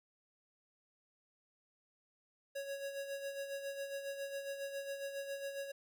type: tone with tremolo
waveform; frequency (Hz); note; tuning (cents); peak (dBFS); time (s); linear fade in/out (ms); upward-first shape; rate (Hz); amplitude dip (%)
square; 554.4; C#5; 0; -39; 2.55-5.72; 10; sine; 7.3; 55
effects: none